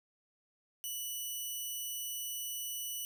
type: tone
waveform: 5% pulse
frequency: 2960 Hz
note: F#7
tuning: in tune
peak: -29 dBFS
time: 0.84-3.05 s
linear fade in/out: 0 ms
effects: none